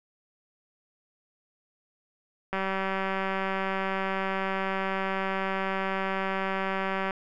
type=click train; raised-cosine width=0.5 ms; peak=-15 dBFS; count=880; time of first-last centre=2.53-7.108 s; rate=192 Hz; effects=none